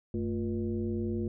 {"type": "tone with frequency modulation", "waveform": "sine", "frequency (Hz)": 223.3, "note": "A3", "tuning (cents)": 26, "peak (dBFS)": -29, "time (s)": [0.14, 1.28], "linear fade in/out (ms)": 2, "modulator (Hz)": 129, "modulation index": 1.3, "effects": []}